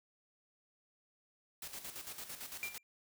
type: noise with tremolo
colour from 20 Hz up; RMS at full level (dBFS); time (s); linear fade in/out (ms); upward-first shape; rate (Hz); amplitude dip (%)
white; -45; 1.62-2.78; 2; square; 8.9; 60
type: tone with exponential decay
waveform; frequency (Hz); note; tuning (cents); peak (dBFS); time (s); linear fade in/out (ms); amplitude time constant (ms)
triangle; 2373; D7; +17; -33; 2.63-2.83; 0; 43
effects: none